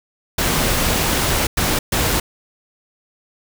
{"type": "noise bursts at uneven times", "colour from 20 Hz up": "pink", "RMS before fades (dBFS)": -18, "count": 3, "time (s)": [[0.38, 1.47], [1.57, 1.79], [1.92, 2.2]], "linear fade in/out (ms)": 5, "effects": []}